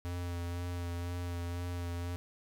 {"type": "tone with vibrato", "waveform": "square", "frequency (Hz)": 87.31, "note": "F2", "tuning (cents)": 0, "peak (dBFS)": -36, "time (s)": [0.05, 2.16], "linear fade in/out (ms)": 0, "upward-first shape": "sine", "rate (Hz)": 2, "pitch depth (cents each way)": 19, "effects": []}